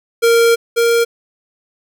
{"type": "tone pair in turn", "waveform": "square", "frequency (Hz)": [464.2, 466.5], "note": ["A#4", "A#4"], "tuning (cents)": [-7, 1], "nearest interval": "unison", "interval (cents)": 8, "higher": "second", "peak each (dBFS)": [-9, -11], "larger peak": "first", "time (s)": [[0.22, 0.56], [0.76, 1.05]], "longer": "first", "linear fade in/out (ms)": 20, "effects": []}